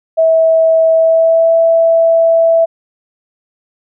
sine tone with pitch glide, 649 to 660.3 Hz, E5 to E5, -27 to +3 cents, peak -6 dBFS, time 0.17-2.66 s, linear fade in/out 20 ms, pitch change +30 cents, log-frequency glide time 0.94-1.54 s, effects none

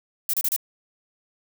violet noise bursts, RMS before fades -23 dBFS, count 4, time 0.29-0.563 s, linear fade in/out 2 ms, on 45 ms, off 31 ms, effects none

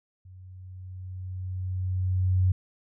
sine tone with level ramp, 92.5 Hz, F#2, in tune, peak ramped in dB -45 to -18 dBFS, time 0.25-2.52 s, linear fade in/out 5 ms, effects none

